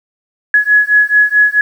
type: beating tone pair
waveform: sine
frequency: 1685 / 1689.6 Hz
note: G#6 / G#6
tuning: +25 / +29 cents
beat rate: 4.6 Hz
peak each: -10 dBFS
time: 0.54-1.61 s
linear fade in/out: 2 ms
effects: 7-bit